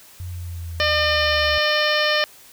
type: exponential sweep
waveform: sine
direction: down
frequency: 90.4 to 73.42 Hz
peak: -28 dBFS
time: 0.2-1.58 s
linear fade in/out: 0 ms
type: harmonic tone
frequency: 603 Hz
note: D5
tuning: 46 cents sharp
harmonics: 1 / 2 / 3 / 4 / 5 / 6 / 7 / 8 / 9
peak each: -22 / -26 / -22 / -27 / -25 / -31 / -29 / -32 / -29 dBFS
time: 0.8-2.24 s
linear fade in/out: 0 ms
effects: white hiss -47 dBFS RMS until 2.52 s